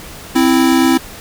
square tone pair together, 261.6 / 329.6 Hz, C4 / E4, 0 / 0 cents, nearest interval major third, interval 400 cents, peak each -12 / -13 dBFS, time 0.35-0.98 s, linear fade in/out 10 ms, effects pink hiss -33 dBFS RMS until 1.2 s

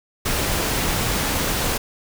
pink noise, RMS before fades -22 dBFS, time 0.25-1.78 s, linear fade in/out 10 ms, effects none

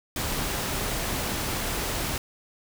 pink noise, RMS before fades -29 dBFS, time 0.16-2.18 s, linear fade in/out 2 ms, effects none

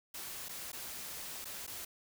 white noise with dropouts, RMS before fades -44 dBFS, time 0.14-1.85 s, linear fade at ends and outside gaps 5 ms, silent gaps 0.486-0.491 / 0.719-0.729 / 1.446-1.453 / 1.667-1.675 s, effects none

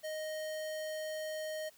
square tone, 622.3 Hz, D#5, in tune, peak -38 dBFS, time 0.03-1.7 s, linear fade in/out 20 ms, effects white hiss -63 dBFS RMS until 1.77 s + high-pass 60 Hz 12 dB/octave

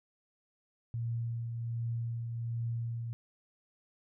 sine tone with tremolo, 116.54 Hz, A#2, in tune, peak -31 dBFS, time 0.94-3.13 s, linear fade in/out 0 ms, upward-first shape triangle, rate 1.3 Hz, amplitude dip 40%, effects none

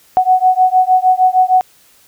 sine beating tone pair, 739 / 745.5 Hz, F#5 / F#5, -2 / +13 cents, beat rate 6.5 Hz, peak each -11 dBFS, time 0.17-1.61 s, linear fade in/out 0 ms, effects white hiss -49 dBFS RMS until 2.07 s

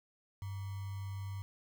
sine tone with sample-and-hold, 98 Hz, G2, in tune, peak -38 dBFS, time 0.42-1.42 s, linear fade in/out 0 ms, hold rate 1050 Hz, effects none

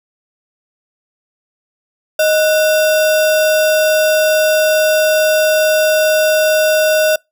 sine tone with sample-and-hold, 622.3 Hz, D#5, in tune, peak -9 dBFS, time 2.19-7.16 s, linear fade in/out 5 ms, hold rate 2100 Hz, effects noise-tail reverb RT60 0.2 s tail -26 dB re dry

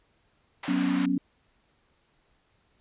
pink band-pass noise, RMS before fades -38 dBFS, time 0.63-1.06 s, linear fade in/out 5 ms, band 890 to 2900 Hz, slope 12 dB/octave
sine chord, F# suspended fourth, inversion none, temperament equal, 185 / 246.9 / 277.2 Hz, F#3 / B3 / C#4, 0 / 0 / 0 cents, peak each -29 / -29 / -25 dBFS, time 0.68-1.18 s, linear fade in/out 5 ms
effects pink hiss -68 dBFS RMS until 2.8 s + resampled to 8000 Hz

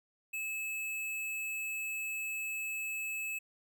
square tone, 2600 Hz, E7, 24 cents flat, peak -36 dBFS, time 0.33-3.39 s, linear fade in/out 10 ms, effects none

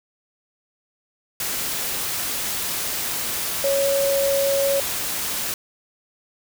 sine tone in noise, 554.4 Hz, C#5, in tune, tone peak -18 dBFS, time 3.64-4.8 s, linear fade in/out 2 ms, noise white, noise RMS -26 dBFS, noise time 1.4-5.54 s, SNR +5 dB, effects none

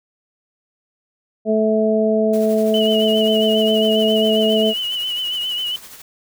harmonic tone, 217.7 Hz, A3, 18 cents flat, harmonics 1 / 2 / 3, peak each -18 / -18 / -18 dBFS, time 1.45-4.74 s, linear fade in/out 50 ms
white noise with tremolo, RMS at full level -37 dBFS, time 2.33-6.02 s, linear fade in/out 5 ms, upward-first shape sine, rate 12 Hz, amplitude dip 50%
sine tone with vibrato, 2960 Hz, F#7, in tune, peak -20 dBFS, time 2.74-5.76 s, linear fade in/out 2 ms, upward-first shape sine, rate 7.4 Hz, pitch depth 52 cents each way
effects none

